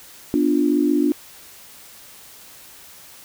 sine chord, B diminished, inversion none, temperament equal, 246.9 / 293.7 / 349.2 Hz, B3 / D4 / F4, 0 / 0 / 0 cents, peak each -22 / -17 / -22 dBFS, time 0.34-1.12 s, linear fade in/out 0 ms, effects white hiss -44 dBFS RMS until 3.24 s

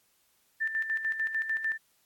sine tone with tremolo, 1779 Hz, A6, 19 cents sharp, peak -26 dBFS, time 0.6-1.78 s, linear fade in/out 20 ms, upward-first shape square, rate 6.7 Hz, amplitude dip 60%, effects white hiss -69 dBFS RMS until 2.05 s + AAC 64 kbps

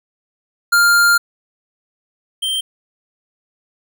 square tone pair in turn, 1400 / 3143 Hz, F6 / G7, +4 / +4 cents, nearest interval octave + major second, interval 1400 cents, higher second, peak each -10 / -18 dBFS, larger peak first, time 0.72-1.18 / 2.42-2.61 s, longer first, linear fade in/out 10 ms, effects none

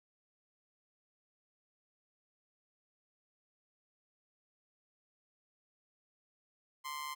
sawtooth tone with amplitude modulation, 1043 Hz, C6, 6 cents flat, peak -33 dBFS, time 6.84-7.15 s, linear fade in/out 20 ms, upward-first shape sine, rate 144 Hz, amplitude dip 60%, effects none

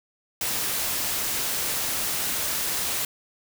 white noise, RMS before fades -27 dBFS, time 0.41-3.05 s, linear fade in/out 2 ms, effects none

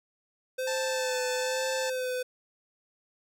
square tone with vibrato, 513 Hz, C5, 34 cents flat, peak -30 dBFS, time 0.58-2.23 s, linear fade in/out 10 ms, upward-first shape sine, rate 1.1 Hz, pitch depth 32 cents each way
harmonic tone, 881 Hz, A5, 2 cents sharp, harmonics 1 / 2 / 3 / 4 / 5 / 6 / 7 / 8 / 9, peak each -37 / -39 / -42 / -43 / -42 / -43 / -45 / -43 / -44 dBFS, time 0.67-1.9 s, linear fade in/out 5 ms
effects none

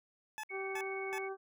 20% pulse tone bursts, 862 Hz, A5, 36 cents flat, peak -35 dBFS, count 3, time 0.38-1.182 s, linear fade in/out 0 ms, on 54 ms, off 320 ms
sine tone with tremolo, 2217 Hz, C#7, in tune, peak -40 dBFS, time 0.49-1.29 s, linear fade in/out 20 ms, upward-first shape triangle, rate 19 Hz, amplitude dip 40%
harmonic tone, 386.6 Hz, G4, 24 cents flat, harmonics 1 / 2 / 3 / 4, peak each -39 / -45 / -49 / -51 dBFS, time 0.5-1.37 s, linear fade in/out 50 ms
effects none

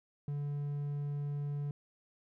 triangle tone, 144.4 Hz, D3, 29 cents flat, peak -32 dBFS, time 0.28-1.71 s, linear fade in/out 2 ms, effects none

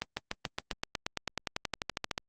accelerating click train, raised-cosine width 0.2 ms, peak -14 dBFS, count 22, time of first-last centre 0.02-2.179 s, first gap 150 ms, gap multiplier 0.96, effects Opus 32 kbps

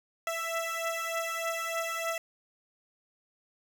15% pulse beating tone pair, 661 / 664.3 Hz, E5 / E5, +5 / +13 cents, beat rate 3.3 Hz, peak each -27 / -29 dBFS, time 0.27-2.18 s, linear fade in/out 2 ms, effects none

